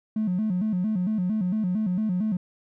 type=tone with vibrato; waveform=triangle; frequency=198 Hz; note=G3; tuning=18 cents sharp; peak=-19 dBFS; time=0.16-2.37 s; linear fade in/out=5 ms; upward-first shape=square; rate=4.4 Hz; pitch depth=160 cents each way; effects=tanh soft clip ceiling -19 dBFS